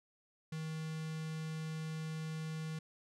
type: tone with notch filter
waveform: square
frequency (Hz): 158.3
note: D#3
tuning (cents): +30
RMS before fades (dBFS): -41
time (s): 0.52-2.79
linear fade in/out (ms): 5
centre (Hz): 660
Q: 0.86
effects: low-pass 9000 Hz 12 dB/octave